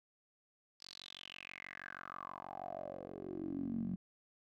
10% pulse tone with band-pass filter sweep, 46.25 Hz, F#1, in tune, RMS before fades -45 dBFS, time 0.8-3.96 s, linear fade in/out 10 ms, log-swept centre 4900 to 190 Hz, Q 6.9, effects none

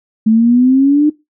sine exponential sweep, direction up, 216.4 to 304.8 Hz, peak -6 dBFS, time 0.26-1.1 s, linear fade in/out 10 ms, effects noise-tail reverb RT60 0.2 s tail -20 dB re dry

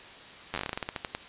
slowing click train, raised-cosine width 0.3 ms, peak -15 dBFS, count 16, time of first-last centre 0.54-1.15 s, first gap 10 ms, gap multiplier 1.18, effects white hiss -47 dBFS RMS until 1.28 s + resampled to 8000 Hz

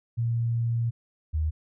sine tone pair in turn, 116.7 / 77.89 Hz, A#2 / D#2, +2 / +2 cents, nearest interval perfect fifth, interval 700 cents, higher first, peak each -23 dBFS, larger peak neither, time 0.17-0.91 / 1.33-1.51 s, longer first, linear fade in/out 20 ms, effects none

